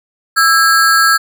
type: ring-modulated tone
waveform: square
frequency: 1480 Hz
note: F#6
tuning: in tune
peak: -5 dBFS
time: 0.36-1.18 s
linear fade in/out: 20 ms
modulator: 152 Hz
effects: none